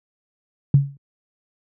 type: tone with exponential decay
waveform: sine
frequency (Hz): 139.7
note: C#3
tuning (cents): +14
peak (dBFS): -6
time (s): 0.74-0.97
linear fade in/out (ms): 2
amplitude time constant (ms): 49
effects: high-pass 80 Hz 12 dB/octave